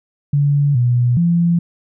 sine tone with pitch steps, 143.4 / 122.1 / 171 Hz, D3 / B2 / F3, -41 / -19 / -36 cents, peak -11 dBFS, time 0.33-1.59 s, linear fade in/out 5 ms, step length 420 ms, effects none

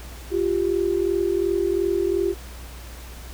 sine tone pair together, 349.2 / 392 Hz, F4 / G4, 0 / 0 cents, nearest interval major second, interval 200 cents, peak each -22 dBFS, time 0.3-2.35 s, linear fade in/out 50 ms, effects added 60 Hz sine -37 dBFS peak until 3.33 s + pink hiss -43 dBFS RMS until 3.33 s

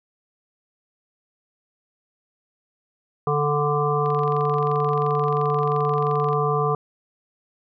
harmonic tone, 146.83 Hz, D3, in tune, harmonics 1 / 3 / 5 / 7 / 8, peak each -24 / -23 / -28 / -28 / -25 dBFS, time 3.27-6.75 s, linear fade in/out 2 ms
click train, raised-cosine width 0.3 ms, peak -25 dBFS, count 53, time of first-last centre 4.06-6.331 s, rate 22.9 Hz
effects none

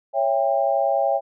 sine chord, C# diminished, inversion none, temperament just, 554.4 / 665.2 / 798.3 Hz, C#5 / E5 / G5, 0 / +16 / +31 cents, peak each -22 dBFS, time 0.13-1.21 s, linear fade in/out 50 ms, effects none

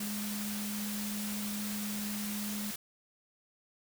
sine tone in noise, 207.7 Hz, G#3, in tune, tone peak -36 dBFS, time 0-2.71 s, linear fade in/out 5 ms, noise white, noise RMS -40 dBFS, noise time 0-2.76 s, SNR +1 dB, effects none

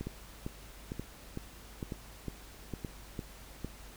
two click trains, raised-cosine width 3 ms, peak -24 / -24 dBFS, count 4 / 9, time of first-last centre 0.07-2.848 / 0.01-3.646 s, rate 1.08 / 2.2 Hz, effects added 50 Hz sine -52 dBFS peak until 3.96 s + pink hiss -53 dBFS RMS until 3.96 s

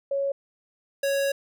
sine / square tone pair in turn, 554.4 / 554.4 Hz, C#5 / C#5, 0 / 0 cents, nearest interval unison, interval 0 cents, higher neither, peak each -23 dBFS, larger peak neither, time 0.11-0.32 / 1.03-1.32 s, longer second, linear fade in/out 5 ms, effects none

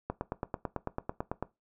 click train, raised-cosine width 1 ms, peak -18 dBFS, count 13, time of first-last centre 0.1-1.426 s, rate 9.05 Hz, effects noise-tail reverb RT60 0.2 s tail -18 dB re dry

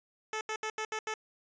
10% pulse tone bursts at uneven times, 435.2 Hz, A4, 19 cents flat, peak -25 dBFS, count 6, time 0.33-0.41 / 0.49-0.56 / 0.63-0.7 / 0.78-0.85 / 0.92-0.99 / 1.07-1.14 s, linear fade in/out 2 ms, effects resampled to 16000 Hz

